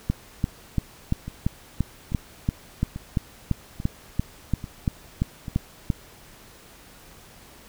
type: two click trains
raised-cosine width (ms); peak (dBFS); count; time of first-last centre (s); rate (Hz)
5; -9 / -20; 18 / 6; 0.1-5.902 / 1.28-5.482; 2.93 / 1.19
effects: pink hiss -49 dBFS RMS until 7.68 s